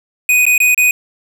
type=tone with dropouts; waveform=square; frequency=2489 Hz; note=D#7; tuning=in tune; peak=-9 dBFS; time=0.29-0.91 s; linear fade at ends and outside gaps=2 ms; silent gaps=0.454-0.465 / 0.579-0.602 / 0.746-0.777 s; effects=none